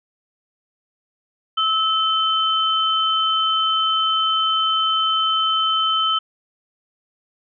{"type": "tone pair together", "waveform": "sine", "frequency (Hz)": [1300, 3070], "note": ["E6", "G7"], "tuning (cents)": [-24, -37], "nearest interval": "octave + minor third", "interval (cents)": 1487, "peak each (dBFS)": -19, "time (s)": [1.57, 6.19], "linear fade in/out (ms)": 10, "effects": []}